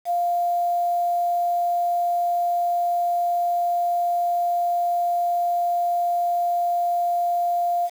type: tone with quantisation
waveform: sine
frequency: 698.5 Hz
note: F5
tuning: in tune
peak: -19 dBFS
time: 0.05-7.9 s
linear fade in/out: 50 ms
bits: 7
effects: none